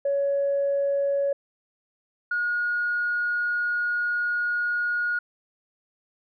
sine tone pair in turn, 560 / 1440.8 Hz, C#5 / F#6, +18 / -46 cents, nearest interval octave + major third, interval 1636 cents, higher second, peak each -20 / -22 dBFS, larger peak first, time 0.05-1.33 / 2.31-5.19 s, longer second, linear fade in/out 5 ms, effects tanh soft clip ceiling -17 dBFS

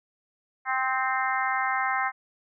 harmonic tone with a mistuned harmonic, 261.6 Hz, C4, in tune, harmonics 3 / 4 / 5 / 6 / 7 / 8, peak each -29 / -30 / -31 / -32 / -32 / -33 dBFS, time 0.65-2.12 s, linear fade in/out 50 ms, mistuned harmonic 5, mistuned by -21 cents, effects none

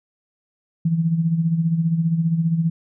sine tone with tremolo, 164.81 Hz, E3, in tune, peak -14 dBFS, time 0.85-2.7 s, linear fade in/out 5 ms, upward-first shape sine, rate 15 Hz, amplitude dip 60%, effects none

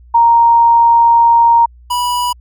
sine / square tone pair in turn, 932.3 / 978.9 Hz, A#5 / B5, 0 / -16 cents, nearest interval minor second, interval 84 cents, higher second, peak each -5 / -14 dBFS, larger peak first, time 0.14-1.66 / 1.9-2.33 s, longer first, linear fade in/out 10 ms, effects added 60 Hz sine -38 dBFS peak until 2.4 s

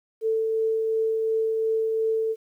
sine tone with tremolo, 444.2 Hz, A4, 16 cents sharp, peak -20 dBFS, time 0.21-2.36 s, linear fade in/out 50 ms, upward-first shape triangle, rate 2.8 Hz, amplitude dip 25%, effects 10-bit

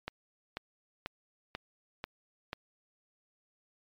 click train, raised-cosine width 0.3 ms, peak -20 dBFS, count 6, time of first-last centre 0.08-2.531 s, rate 2.04 Hz, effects MP3 96 kbps

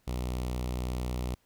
sawtooth tone with notch filter, 61.9 Hz, B1, 5 cents sharp, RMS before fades -33 dBFS, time 0.07-1.35 s, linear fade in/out 10 ms, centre 1600 Hz, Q 1.7, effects pink hiss -70 dBFS RMS until 1.45 s

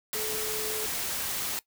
sine tone in noise, 432.3 Hz, A4, 31 cents flat, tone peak -35 dBFS, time 0.15-0.86 s, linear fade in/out 0 ms, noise white, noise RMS -32 dBFS, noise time 0.13-1.59 s, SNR -6 dB, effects noise-tail reverb RT60 0.1 s tail -19 dB re dry

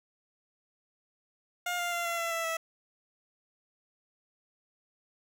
15% pulse tone with pitch steps, 709 / 699.6 / 690.4 / 681.3 / 672.3 / 663.4 / 654.7 Hz, F5 / F5 / F5 / F5 / E5 / E5 / E5, +26 / +3 / -20 / -43 / +34 / +11 / -12 cents, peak -24 dBFS, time 1.66-2.57 s, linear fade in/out 5 ms, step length 130 ms, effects none

